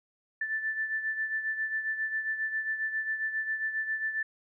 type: beating tone pair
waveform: sine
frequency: 1760 / 1767.4 Hz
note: A6 / A6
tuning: 0 / +7 cents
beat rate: 7.4 Hz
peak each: -30 / -37 dBFS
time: 0.41-4.23 s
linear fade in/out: 5 ms
effects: none